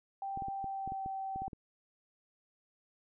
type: tone with pitch glide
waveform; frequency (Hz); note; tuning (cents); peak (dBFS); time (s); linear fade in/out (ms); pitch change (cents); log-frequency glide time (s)
sine; 784 to 772.8; G5 to G5; 0 to -25; -36; 0.22-1.48; 2; -25; 0.53-1.04
type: clicks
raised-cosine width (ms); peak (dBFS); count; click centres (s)
3; -32; 11; 0.374 / 0.422 / 0.484 / 0.643 / 0.876 / 0.921 / 1.061 / 1.36 / 1.42 / 1.48 / 1.532
effects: none